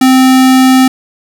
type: tone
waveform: square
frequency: 260 Hz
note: C4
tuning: 11 cents flat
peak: -4 dBFS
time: 0.01-0.88 s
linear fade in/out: 5 ms
effects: none